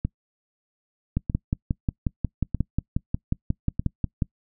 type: two click trains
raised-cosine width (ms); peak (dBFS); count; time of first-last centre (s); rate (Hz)
5; -10 / -12; 18 / 4; 1.17-4.222 / 0.05-3.795; 5.57 / 0.801
effects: noise-tail reverb RT60 0.1 s tail -25 dB re dry